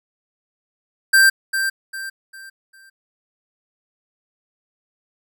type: tone with echo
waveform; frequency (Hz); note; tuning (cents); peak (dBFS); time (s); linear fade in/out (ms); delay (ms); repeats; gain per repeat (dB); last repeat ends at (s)
square; 1573; G6; +6; -10; 1.13-1.3; 10; 400; 4; -9; 2.9
effects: none